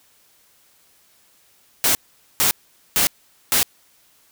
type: noise bursts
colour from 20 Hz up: white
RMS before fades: -17 dBFS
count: 4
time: 1.84-3.63 s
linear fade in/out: 0 ms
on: 110 ms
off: 450 ms
effects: white hiss -57 dBFS RMS until 4.31 s